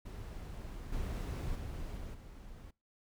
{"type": "noise with level steps", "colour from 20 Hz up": "brown", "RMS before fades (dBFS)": [-44, -38, -42, -44, -50], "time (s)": [0.05, 2.71], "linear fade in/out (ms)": 10, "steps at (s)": [0.92, 1.55, 1.97, 2.14], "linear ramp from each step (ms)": 5, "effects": ["noise-tail reverb RT60 0.3 s tail -25 dB re dry"]}